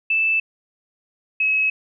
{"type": "tone pair in turn", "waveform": "sine", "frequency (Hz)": [2637, 2568], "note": ["E7", "E7"], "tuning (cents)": [0, -46], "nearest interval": "unison", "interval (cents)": 46, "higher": "first", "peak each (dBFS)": -16, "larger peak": "neither", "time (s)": [[0.1, 0.4], [1.4, 1.7]], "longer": "neither", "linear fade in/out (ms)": 5, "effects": []}